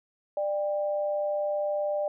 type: tone pair together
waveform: sine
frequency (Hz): 594.8 / 794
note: D5 / G5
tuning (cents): +22 / +22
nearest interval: perfect fourth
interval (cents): 500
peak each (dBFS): -26 / -35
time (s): 0.37-2.08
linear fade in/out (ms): 2
effects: none